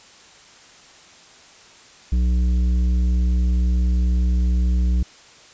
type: tone with tanh clipping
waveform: triangle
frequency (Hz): 61.1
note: B1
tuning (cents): -18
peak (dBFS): -17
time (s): 2.12-5.03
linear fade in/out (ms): 5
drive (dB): 13
effects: white hiss -47 dBFS RMS until 5.53 s + resampled to 16000 Hz